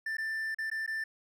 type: tone with dropouts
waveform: triangle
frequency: 1776 Hz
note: A6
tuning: 16 cents sharp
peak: -30 dBFS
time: 0.06-1.04 s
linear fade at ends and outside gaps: 5 ms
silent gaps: 0.17-0.182 / 0.547-0.585 / 0.701-0.714 / 0.864-0.876 s
effects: none